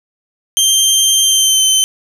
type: tone with pitch glide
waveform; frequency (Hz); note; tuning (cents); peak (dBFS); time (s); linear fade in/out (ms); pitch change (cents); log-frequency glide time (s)
20% pulse; 3155 to 3083; G7 to G7; +10 to -29; -3; 0.57-1.84; 0; -39; 1.24-1.62
effects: none